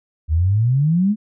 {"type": "exponential sweep", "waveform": "sine", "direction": "up", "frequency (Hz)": [74.3, 220], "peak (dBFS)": -13, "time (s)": [0.28, 1.16], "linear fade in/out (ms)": 50, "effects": []}